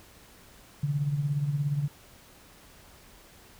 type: tone with tremolo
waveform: sine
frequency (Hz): 144.3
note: D3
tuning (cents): -30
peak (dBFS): -22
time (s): 0.83-1.88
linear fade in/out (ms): 5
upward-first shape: triangle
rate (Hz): 17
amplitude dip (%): 70
effects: pink hiss -54 dBFS RMS until 3.59 s